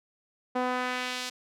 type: tone with band-pass filter sweep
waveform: sawtooth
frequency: 251.1 Hz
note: B3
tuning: 29 cents sharp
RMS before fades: -31 dBFS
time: 0.55-1.3 s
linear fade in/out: 10 ms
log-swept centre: 720 to 5100 Hz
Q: 0.96
effects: none